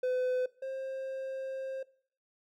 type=tone pair in turn; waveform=triangle; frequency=506 / 531 Hz; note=B4 / C5; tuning=+42 / +25 cents; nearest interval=minor second; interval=83 cents; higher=second; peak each=-26 / -33 dBFS; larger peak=first; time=0.03-0.46 / 0.62-1.83 s; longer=second; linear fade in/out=5 ms; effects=noise-tail reverb RT60 0.5 s tail -20 dB re dry